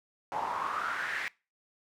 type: noise with band-pass filter sweep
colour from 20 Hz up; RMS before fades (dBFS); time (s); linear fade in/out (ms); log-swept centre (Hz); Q
pink; -34; 0.32-1.28; 0; 820 to 2000; 5.4
effects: noise-tail reverb RT60 0.3 s tail -23 dB re dry